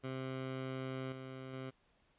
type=tone with level steps; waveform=15% pulse; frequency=131.4 Hz; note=C3; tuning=8 cents sharp; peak=-33 / -39 / -36 dBFS; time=0.03-1.71 s; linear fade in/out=20 ms; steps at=1.12 / 1.53 s; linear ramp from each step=2 ms; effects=pink hiss -73 dBFS RMS until 2.18 s + resampled to 8000 Hz